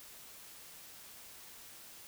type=silence; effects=white hiss -53 dBFS RMS until 2.07 s

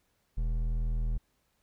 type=tone with hard clipping; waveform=triangle; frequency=40.24 Hz; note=E1; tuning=41 cents flat; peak=-29 dBFS; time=0.37-1.18 s; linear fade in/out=10 ms; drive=12 dB; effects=pink hiss -74 dBFS RMS until 1.62 s

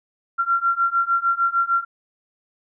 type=beating tone pair; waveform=sine; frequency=1369 / 1375.6 Hz; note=F6 / F6; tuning=-35 / -27 cents; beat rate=6.6 Hz; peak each=-21 / -20 dBFS; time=0.38-1.85 s; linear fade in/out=20 ms; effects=none

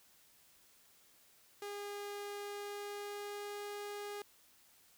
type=tone with pitch glide; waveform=sawtooth; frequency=407.8 to 410.6 Hz; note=G#4 to G#4; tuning=-32 to -20 cents; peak=-38 dBFS; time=1.62-4.22 s; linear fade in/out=2 ms; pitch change=+12 cents; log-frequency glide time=2.39-3.66 s; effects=white hiss -66 dBFS RMS until 4.97 s

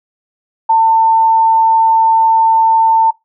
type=tone; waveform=sine; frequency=897 Hz; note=A5; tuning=33 cents sharp; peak=-6 dBFS; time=0.69-3.11 s; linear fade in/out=10 ms; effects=noise-tail reverb RT60 0.2 s tail -22 dB re dry

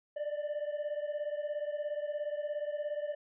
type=beating tone pair; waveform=triangle; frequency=587.3 / 604.3 Hz; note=D5 / D5; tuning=0 / +49 cents; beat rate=17 Hz; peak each=-33 / -36 dBFS; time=0.16-3.15 s; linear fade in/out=10 ms; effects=tanh soft clip ceiling -25 dBFS + resampled to 8000 Hz

